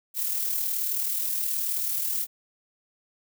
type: noise with amplitude modulation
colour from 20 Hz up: violet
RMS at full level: -26 dBFS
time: 0.14-2.27 s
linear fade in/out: 50 ms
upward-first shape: sine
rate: 38.8 Hz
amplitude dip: 40%
effects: none